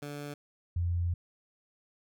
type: tone pair in turn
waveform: 15% pulse / sine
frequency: 145.3 / 86.67 Hz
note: D3 / F2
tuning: -18 / -13 cents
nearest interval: major sixth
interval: 895 cents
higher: first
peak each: -32 / -27 dBFS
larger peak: second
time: 0.02-0.34 / 0.76-1.14 s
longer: second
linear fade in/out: 5 ms
effects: none